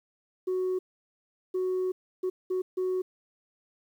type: tone bursts at uneven times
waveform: sine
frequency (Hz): 370.1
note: F#4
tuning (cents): 0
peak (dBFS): -24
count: 5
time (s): 0.47-0.79 / 1.54-1.92 / 2.23-2.3 / 2.5-2.62 / 2.77-3.02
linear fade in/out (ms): 10
effects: tanh soft clip ceiling -24 dBFS + 10-bit